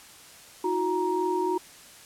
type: tone cluster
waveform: sine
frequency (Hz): 321.5 / 364.7 / 938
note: E4 / F#4 / A#5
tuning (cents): -43 / -25 / +11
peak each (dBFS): -32 / -26 / -28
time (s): 0.64-1.58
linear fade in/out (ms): 5
effects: white hiss -49 dBFS RMS until 2.05 s + low-pass 11000 Hz 12 dB/octave